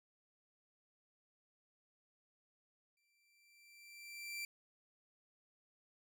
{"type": "tone with exponential growth", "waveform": "sawtooth", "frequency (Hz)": 2349, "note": "D7", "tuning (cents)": 0, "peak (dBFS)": -37, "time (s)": [2.97, 4.45], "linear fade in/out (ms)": 2, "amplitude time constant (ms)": 320, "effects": []}